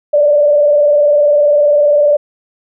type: tone with vibrato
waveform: sine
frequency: 587.3 Hz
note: D5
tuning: in tune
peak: -6 dBFS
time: 0.13-2.17 s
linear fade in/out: 10 ms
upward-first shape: square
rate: 20 Hz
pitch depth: 39 cents each way
effects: none